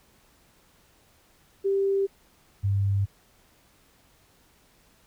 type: tone pair in turn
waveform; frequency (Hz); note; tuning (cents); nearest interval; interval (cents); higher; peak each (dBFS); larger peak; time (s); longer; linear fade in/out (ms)
sine; 392.6 / 99.09; G4 / G2; +3 / +19; 2 octaves; 2384; first; -21; neither; 1.64-2.07 / 2.63-3.06; neither; 20
effects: pink hiss -61 dBFS RMS until 5.06 s